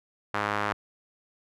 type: tone with band-pass filter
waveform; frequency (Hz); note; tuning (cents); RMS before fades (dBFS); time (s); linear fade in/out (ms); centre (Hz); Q
sawtooth; 103.83; G#2; 0; -29; 0.34-0.73; 5; 1300; 1.5
effects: none